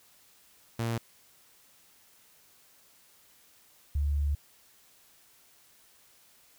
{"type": "tone pair in turn", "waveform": ["sawtooth", "sine"], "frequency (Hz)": [115.5, 72.17], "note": ["A#2", "D2"], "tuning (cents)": [-16, -30], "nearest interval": "minor sixth", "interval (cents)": 814, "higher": "first", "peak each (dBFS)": -25, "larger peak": "neither", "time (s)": [[0.79, 0.98], [3.95, 4.35]], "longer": "second", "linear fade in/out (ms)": 5, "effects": ["white hiss -61 dBFS RMS until 6.58 s"]}